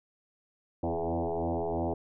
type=tone with frequency modulation; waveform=sine; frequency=166.1 Hz; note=E3; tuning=13 cents sharp; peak=-28 dBFS; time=0.83-1.94 s; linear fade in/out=5 ms; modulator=83.8 Hz; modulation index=7.8; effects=none